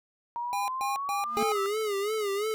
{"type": "exponential sweep", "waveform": "sine", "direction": "up", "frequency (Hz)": [940, 1316], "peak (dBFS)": -30, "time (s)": [0.36, 1.66], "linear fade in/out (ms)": 0}
{"type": "tone bursts", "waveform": "square", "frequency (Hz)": 809, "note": "G#5", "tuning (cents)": -46, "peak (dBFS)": -30, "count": 4, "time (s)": [0.53, 1.52], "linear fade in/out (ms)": 0, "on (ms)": 150, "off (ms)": 130}
{"type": "tone with exponential growth", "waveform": "square", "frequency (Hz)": 230, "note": "A#3", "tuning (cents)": -23, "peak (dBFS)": -29, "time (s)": [1.22, 1.43], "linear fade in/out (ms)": 2, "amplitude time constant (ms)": 44}
{"type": "tone with vibrato", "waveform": "square", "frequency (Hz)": 415.7, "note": "G#4", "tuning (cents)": 2, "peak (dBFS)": -28, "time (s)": [1.37, 2.54], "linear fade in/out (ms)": 0, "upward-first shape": "sine", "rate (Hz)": 2.9, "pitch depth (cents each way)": 98}
{"effects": []}